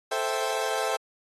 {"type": "chord", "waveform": "30% pulse", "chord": "A minor seventh", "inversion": "none", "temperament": "equal", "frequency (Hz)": [440, 523.3, 659.3, 784], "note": ["A4", "C5", "E5", "G5"], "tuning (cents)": [0, 0, 0, 0], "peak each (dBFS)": -29, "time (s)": [0.11, 0.97], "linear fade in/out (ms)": 10, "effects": ["AAC 32 kbps"]}